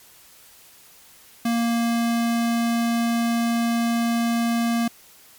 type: tone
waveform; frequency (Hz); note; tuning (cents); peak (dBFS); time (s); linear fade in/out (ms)
square; 233.1; A#3; 0; -20; 1.45-4.88; 5
effects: white hiss -50 dBFS RMS until 5.38 s + MP3 96 kbps